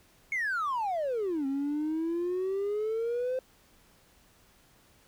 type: exponential two-way sweep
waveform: triangle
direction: down then up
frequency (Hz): 2217 to 268.2 to 521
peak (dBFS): -25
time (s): 0.32-3.39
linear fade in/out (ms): 2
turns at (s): 1.46
effects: tanh soft clip ceiling -24 dBFS + pink hiss -62 dBFS RMS until 5.07 s